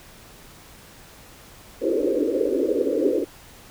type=band-pass noise; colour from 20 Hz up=white; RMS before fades=-22 dBFS; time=1.81-3.25 s; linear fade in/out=20 ms; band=270 to 540 Hz; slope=96 dB/octave; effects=pink hiss -47 dBFS RMS until 3.7 s